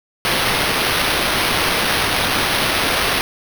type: noise with sample-and-hold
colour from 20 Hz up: violet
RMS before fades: -18 dBFS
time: 0.25-3.21 s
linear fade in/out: 0 ms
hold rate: 7350 Hz
effects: none